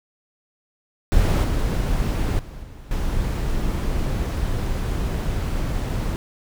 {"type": "noise with level steps", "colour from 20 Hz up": "brown", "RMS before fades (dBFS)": [-17, -21, -36, -39, -23], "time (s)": [1.12, 6.16], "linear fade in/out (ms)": 0, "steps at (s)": [1.44, 2.39, 2.63, 2.91], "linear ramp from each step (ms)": 2, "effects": []}